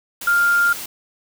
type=tone in noise; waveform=sine; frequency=1400 Hz; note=F6; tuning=4 cents sharp; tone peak=-13 dBFS; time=0.27-0.73 s; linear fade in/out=5 ms; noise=white; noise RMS=-31 dBFS; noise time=0.21-0.86 s; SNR=+15 dB; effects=none